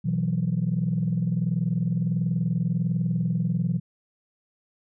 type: chord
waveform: sine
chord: B suspended fourth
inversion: none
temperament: equal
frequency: 123.47 / 164.81 / 185 Hz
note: B2 / E3 / F#3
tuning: 0 / 0 / 0 cents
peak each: -27 / -24 / -27 dBFS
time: 0.04-3.8 s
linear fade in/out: 20 ms
effects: tanh soft clip ceiling -15 dBFS